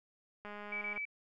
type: click train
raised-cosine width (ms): 0.5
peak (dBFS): -32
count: 110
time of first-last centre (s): 0.45-0.977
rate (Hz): 207
type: tone bursts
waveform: sine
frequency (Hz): 2300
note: D7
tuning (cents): -37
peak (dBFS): -36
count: 3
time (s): 0.72-1.053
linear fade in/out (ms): 5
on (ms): 95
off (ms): 24
effects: none